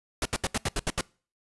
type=noise bursts; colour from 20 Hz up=pink; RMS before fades=-27 dBFS; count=8; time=0.22-1.01 s; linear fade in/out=2 ms; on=34 ms; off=74 ms; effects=noise-tail reverb RT60 0.4 s tail -25 dB re dry + resampled to 24000 Hz